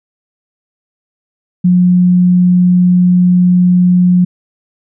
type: tone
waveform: sine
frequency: 179.5 Hz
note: F3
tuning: 48 cents sharp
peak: -5 dBFS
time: 1.64-4.25 s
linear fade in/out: 10 ms
effects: none